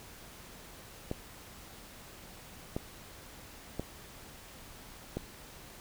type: clicks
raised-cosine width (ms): 2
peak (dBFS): -20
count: 4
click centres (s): 1.114 / 2.765 / 3.796 / 5.17
effects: pink hiss -51 dBFS RMS until 5.8 s